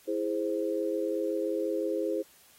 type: chord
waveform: sine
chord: E augmented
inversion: none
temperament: equal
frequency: 329.6 / 415.3 / 523.3 Hz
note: E4 / G#4 / B#4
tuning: 0 / 0 / 0 cents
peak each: -32 dBFS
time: 0.07-2.23 s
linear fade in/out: 20 ms
effects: white hiss -59 dBFS RMS until 2.58 s + AAC 48 kbps